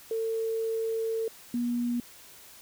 sine tone pair in turn, 450 / 240.4 Hz, A4 / B3, +39 / -46 cents, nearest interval major seventh, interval 1085 cents, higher first, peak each -27 / -26 dBFS, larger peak second, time 0.11-1.28 / 1.54-2 s, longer first, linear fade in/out 2 ms, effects white hiss -51 dBFS RMS until 2.61 s

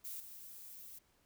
violet noise with level steps, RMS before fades -45 / -52 dBFS, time 0.04-0.99 s, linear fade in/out 10 ms, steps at 0.2 s, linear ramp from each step 2 ms, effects pink hiss -73 dBFS RMS until 1.25 s

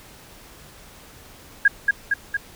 sine tone with echo, 1634 Hz, G#6, 29 cents flat, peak -10 dBFS, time 1.65-1.68 s, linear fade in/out 5 ms, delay 230 ms, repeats 3, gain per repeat -3 dB, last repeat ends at 2.37 s, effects pink hiss -46 dBFS RMS until 2.55 s

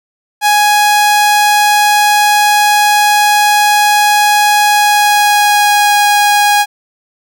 sawtooth tone with pitch glide, 832 to 824.3 Hz, G#5 to G#5, +3 to -13 cents, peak -3 dBFS, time 0.41-6.66 s, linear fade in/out 50 ms, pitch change -16 cents, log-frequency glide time 4.65-5.95 s, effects none

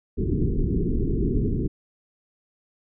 pink low-pass noise, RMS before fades -23 dBFS, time 0.17-1.68 s, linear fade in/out 20 ms, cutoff 430 Hz, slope 96 dB/octave, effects none

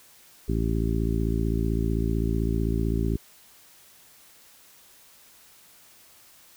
harmonic tone, 55.7 Hz, A1, 22 cents sharp, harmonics 1 / 2 / 3 / 4 / 5 / 6 / 7, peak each -26 / -29 / -31 / -32 / -33 / -34 / -34 dBFS, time 0.48-3.17 s, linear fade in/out 10 ms, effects white hiss -54 dBFS RMS until 6.56 s

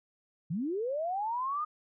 sine linear sweep, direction up, 143.7 to 1244.5 Hz, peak -30 dBFS, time 0.5-1.65 s, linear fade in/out 10 ms, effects none

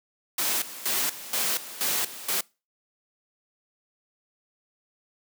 white noise with tremolo, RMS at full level -26 dBFS, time 0.38-2.41 s, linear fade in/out 5 ms, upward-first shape square, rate 2.1 Hz, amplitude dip 80%, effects noise-tail reverb RT60 0.3 s tail -25 dB re dry + high-pass 200 Hz 12 dB/octave

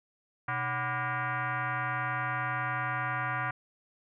sine tone with frequency modulation, 126.5 Hz, B2, 42 cents sharp, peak -29 dBFS, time 0.48-3.51 s, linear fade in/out 5 ms, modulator 435 Hz, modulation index 4.1, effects none

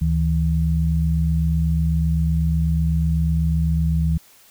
sine tone pair together, 73.42 / 161.43 Hz, D2 / E3, 0 / -36 cents, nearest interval octave + major second, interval 1364 cents, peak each -19 dBFS, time 0.01-4.18 s, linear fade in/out 10 ms, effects white hiss -51 dBFS RMS until 4.5 s

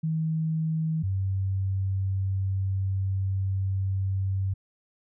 sine tone pair in turn, 159.5 / 96.19 Hz, D#3 / G2, +43 / -32 cents, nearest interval major sixth, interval 875 cents, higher first, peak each -24 dBFS, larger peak neither, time 0.03-1.03 / 1.03-4.54 s, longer second, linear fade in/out 10 ms, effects none

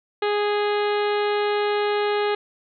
harmonic tone, 414.2 Hz, G#4, 5 cents flat, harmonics 1 / 2 / 3 / 4 / 5 / 6 / 7 / 8 / 9 / 10, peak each -21 / -27 / -31 / -33 / -35 / -37 / -38 / -39 / -40 / -41 dBFS, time 0.22-2.35 s, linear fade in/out 5 ms, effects none

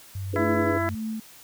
sine tone with pitch glide, 96.4 to 94.14 Hz, G2 to F#2, -28 to +30 cents, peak -29 dBFS, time 0.15-0.95 s, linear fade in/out 5 ms, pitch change -42 cents, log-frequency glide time 0.56-0.8 s
sine chord, E dominant seventh, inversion third, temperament equal with one note detuned, 293.7 / 323 / 415.3 / 493.9 Hz, D4 / E4 / G#4 / B4, 0 / -35 / 0 / 0 cents, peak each -30 dBFS, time 0.33-0.78 s, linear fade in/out 10 ms
harmonic tone, 334.1 Hz, E4, 23 cents sharp, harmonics 1 / 2 / 3 / 4 / 5 / 6, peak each -28 / -29 / -33 / -31 / -34 / -34 dBFS, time 0.36-0.89 s, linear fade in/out 0 ms
sine tone with tremolo, 220 Hz, A3, in tune, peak -27 dBFS, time 0.38-1.2 s, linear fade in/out 5 ms, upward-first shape sine, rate 1.8 Hz, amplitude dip 85%
effects white hiss -49 dBFS RMS until 1.43 s

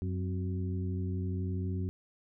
harmonic tone with a mistuned harmonic, 92.5 Hz, F#2, in tune, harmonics 1 / 2 / 3 / 4, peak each -32 / -38 / -42 / -44 dBFS, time 0.02-1.89 s, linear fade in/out 0 ms, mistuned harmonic 3, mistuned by -75 cents, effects none

